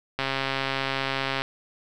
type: click train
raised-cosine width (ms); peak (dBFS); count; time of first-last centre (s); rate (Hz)
0.3; -10; 167; 0.19-1.42; 135
effects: none